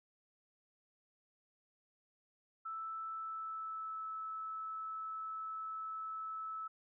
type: tone with pitch glide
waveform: sine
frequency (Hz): 1318.5 to 1305.6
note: E6 to E6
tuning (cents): 0 to -17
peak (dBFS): -40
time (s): 2.65-6.68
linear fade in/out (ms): 10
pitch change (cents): -17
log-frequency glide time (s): 3.1-4.05
effects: none